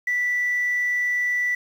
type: tone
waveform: sine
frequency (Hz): 1968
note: B6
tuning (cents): -7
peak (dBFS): -19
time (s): 0.07-1.55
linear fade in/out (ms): 5
effects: tanh soft clip ceiling -16 dBFS + 8-bit